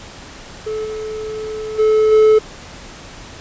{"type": "tone with level steps", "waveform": "triangle", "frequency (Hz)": 433, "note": "A4", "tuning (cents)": -28, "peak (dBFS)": [-18, -21, -8, -5], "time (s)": [0.66, 2.39], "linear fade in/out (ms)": 10, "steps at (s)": [0.84, 1.78, 2.11], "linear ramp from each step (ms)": 20, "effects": ["pink hiss -36 dBFS RMS until 3.4 s", "resampled to 16000 Hz"]}